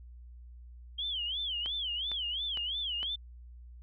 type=tone with vibrato; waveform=sine; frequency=3167 Hz; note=G7; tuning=17 cents sharp; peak=-32 dBFS; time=0.98-3.16 s; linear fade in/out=10 ms; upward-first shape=sine; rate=2.9 Hz; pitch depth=200 cents each way
type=click train; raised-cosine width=0.3 ms; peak=-26 dBFS; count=4; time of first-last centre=1.66-3.03 s; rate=2.19 Hz
effects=added 60 Hz sine -47 dBFS peak until 3.82 s